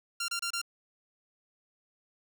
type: tone bursts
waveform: 10% pulse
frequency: 1385 Hz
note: F6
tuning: 15 cents flat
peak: -23 dBFS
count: 4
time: 0.2-0.616 s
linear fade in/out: 5 ms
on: 83 ms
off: 28 ms
effects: none